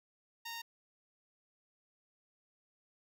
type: tone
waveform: 10% pulse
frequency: 925 Hz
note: A#5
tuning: 14 cents flat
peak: -33 dBFS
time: 0.45-0.62 s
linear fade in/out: 10 ms
effects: none